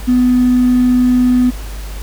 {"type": "tone with hard clipping", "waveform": "triangle", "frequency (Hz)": 249.3, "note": "B3", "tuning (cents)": 16, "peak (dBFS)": -8, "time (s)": [0.07, 1.51], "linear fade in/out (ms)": 20, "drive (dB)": 3, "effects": ["added 50 Hz sine -23 dBFS peak until 2.02 s", "pink hiss -34 dBFS RMS until 2.02 s"]}